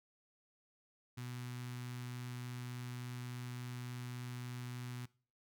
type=tone with notch filter; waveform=sawtooth; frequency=123.47 Hz; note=B2; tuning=in tune; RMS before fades=-45 dBFS; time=1.17-5.06 s; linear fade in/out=10 ms; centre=550 Hz; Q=0.59; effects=noise-tail reverb RT60 0.4 s tail -21 dB re dry